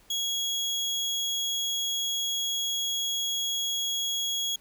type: tone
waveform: 30% pulse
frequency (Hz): 3322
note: G#7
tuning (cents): 0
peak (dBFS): -24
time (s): 0.1-4.56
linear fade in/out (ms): 5
effects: pink hiss -59 dBFS RMS until 4.6 s